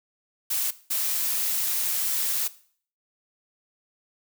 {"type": "noise bursts at uneven times", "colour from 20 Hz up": "blue", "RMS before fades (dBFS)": -26, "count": 2, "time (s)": [[0.5, 0.71], [0.9, 2.48]], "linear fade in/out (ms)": 10, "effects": ["noise-tail reverb RT60 0.5 s tail -17 dB re dry"]}